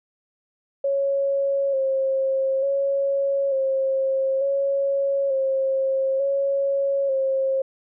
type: tone with vibrato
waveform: sine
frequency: 544 Hz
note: C#5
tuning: 33 cents flat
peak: -19 dBFS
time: 0.84-7.62 s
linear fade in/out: 5 ms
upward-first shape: square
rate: 0.56 Hz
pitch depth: 29 cents each way
effects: none